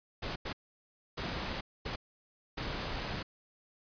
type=noise bursts at uneven times; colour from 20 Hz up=pink; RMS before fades=-37 dBFS; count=5; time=0.22-0.36 / 0.45-0.53 / 1.17-1.61 / 1.85-1.96 / 2.57-3.23 s; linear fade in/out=10 ms; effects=resampled to 11025 Hz